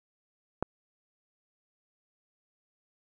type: click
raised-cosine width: 1 ms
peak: -14 dBFS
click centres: 0.626 s
effects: none

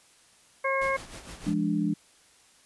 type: harmonic tone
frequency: 540 Hz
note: C#5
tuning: 45 cents flat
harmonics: 1 / 2 / 3 / 4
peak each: -28 / -29 / -34 / -30 dBFS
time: 0.64-0.97 s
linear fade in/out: 10 ms
type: noise with tremolo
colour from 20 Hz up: pink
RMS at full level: -41 dBFS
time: 0.81-1.54 s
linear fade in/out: 5 ms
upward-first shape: sine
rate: 6.5 Hz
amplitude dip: 60%
type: chord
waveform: sine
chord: D diminished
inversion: first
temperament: equal with one note detuned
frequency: 171.71 / 207.7 / 293.7 Hz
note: F3 / Ab3 / D4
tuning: -29 / 0 / 0 cents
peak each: -29 / -28 / -28 dBFS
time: 1.46-1.94 s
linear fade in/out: 10 ms
effects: white hiss -59 dBFS RMS until 2.65 s + resampled to 24000 Hz

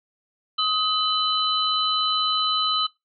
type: tone cluster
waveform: sine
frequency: 1261 / 3017 / 4002 Hz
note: D#6 / F#7 / B7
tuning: +23 / +33 / +22 cents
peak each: -24 dBFS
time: 0.58-2.87 s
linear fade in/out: 10 ms
effects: noise-tail reverb RT60 0.2 s tail -21 dB re dry

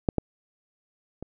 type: clicks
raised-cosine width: 2 ms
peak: -8 / -10 / -23 dBFS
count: 3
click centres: 0.088 / 0.183 / 1.226 s
effects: none

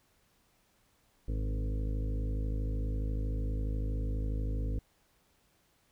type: harmonic tone with a mistuned harmonic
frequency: 52.3 Hz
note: G#1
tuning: 13 cents sharp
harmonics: 1 / 2 / 3 / 4 / 5 / 6 / 8 / 9 / 10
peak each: -31 / -38 / -48 / -50 / -44 / -49 / -53 / -49 / -55 dBFS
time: 1.28-4.79 s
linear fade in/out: 5 ms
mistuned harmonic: 2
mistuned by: +27 cents
effects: pink hiss -70 dBFS RMS until 5.91 s

